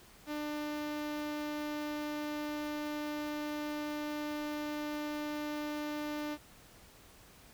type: tone with notch filter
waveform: sawtooth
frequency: 298.4 Hz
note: D4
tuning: 28 cents sharp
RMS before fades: -38 dBFS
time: 0.26-6.38 s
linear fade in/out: 50 ms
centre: 8800 Hz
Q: 0.86
effects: pink hiss -58 dBFS RMS until 7.53 s